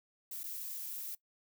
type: noise with dropouts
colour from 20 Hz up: violet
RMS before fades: -42 dBFS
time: 0.31-1.15 s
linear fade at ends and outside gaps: 5 ms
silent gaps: 0.434-0.438 s
effects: noise-tail reverb RT60 0.1 s tail -20 dB re dry